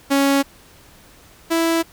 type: tone pair in turn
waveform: sawtooth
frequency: 277.2 / 330.3 Hz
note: C#4 / E4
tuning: 0 / +4 cents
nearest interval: minor third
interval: 304 cents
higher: second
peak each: -10 / -12 dBFS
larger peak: first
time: 0.1-0.43 / 1.5-1.83 s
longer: neither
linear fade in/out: 20 ms
effects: pink hiss -48 dBFS RMS until 1.92 s